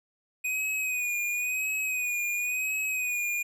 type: tone with vibrato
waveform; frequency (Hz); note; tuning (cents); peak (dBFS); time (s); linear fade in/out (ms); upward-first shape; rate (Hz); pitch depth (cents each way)
square; 2489; D#7; 0; -28; 0.44-3.43; 10; sine; 0.96; 49
effects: none